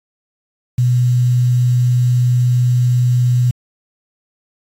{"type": "tone with quantisation", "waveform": "sine", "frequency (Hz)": 123.47, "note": "B2", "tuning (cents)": 0, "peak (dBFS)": -10, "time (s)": [0.78, 3.51], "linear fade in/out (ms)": 5, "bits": 6, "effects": ["AAC 48 kbps"]}